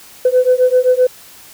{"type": "beating tone pair", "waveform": "sine", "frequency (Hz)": [501, 508.7], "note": ["B4", "C5"], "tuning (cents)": [25, -49], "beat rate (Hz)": 7.7, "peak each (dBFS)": -11, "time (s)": [0.25, 1.07], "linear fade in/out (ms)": 5, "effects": ["tanh soft clip ceiling -3 dBFS", "white hiss -40 dBFS RMS until 1.53 s"]}